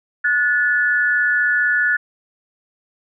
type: tone pair together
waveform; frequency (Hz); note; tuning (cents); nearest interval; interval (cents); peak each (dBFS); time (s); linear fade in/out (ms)
sine; 1457 / 1732.7; F#6 / A6; -27 / -27; minor third; 300; -17; 0.24-1.97; 10
effects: none